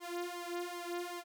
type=tone with flanger; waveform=sawtooth; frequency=349.7 Hz; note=F4; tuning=2 cents sharp; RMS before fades=-41 dBFS; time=0-1.24 s; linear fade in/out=50 ms; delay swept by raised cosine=0.92 to 2.82 ms; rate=2.6 Hz; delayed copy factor=+0.95; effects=none